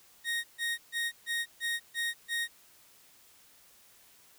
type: tone bursts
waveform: 30% pulse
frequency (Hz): 1864.7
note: A#6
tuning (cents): 0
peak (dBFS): -27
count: 7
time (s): 0.24-2.48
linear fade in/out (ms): 50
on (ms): 200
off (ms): 140
effects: white hiss -60 dBFS RMS until 4.38 s